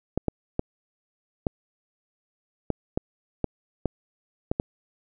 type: clicks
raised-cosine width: 2 ms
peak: -10 dBFS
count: 10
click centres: 0.176 / 0.283 / 0.594 / 1.468 / 2.703 / 2.975 / 3.443 / 3.857 / 4.515 / 4.599 s
effects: none